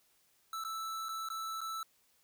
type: tone with dropouts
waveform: square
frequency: 1318.5 Hz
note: E6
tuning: in tune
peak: -38 dBFS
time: 0.53-1.83 s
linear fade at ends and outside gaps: 2 ms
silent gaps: 0.639-0.648 / 1.086-1.09 / 1.288-1.301 / 1.607-1.614 s
effects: white hiss -71 dBFS RMS until 2.23 s